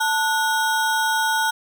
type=ring-modulated tone; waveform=square; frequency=1174.7 Hz; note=D6; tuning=in tune; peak=-16 dBFS; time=0-1.51 s; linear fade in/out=10 ms; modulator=290 Hz; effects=none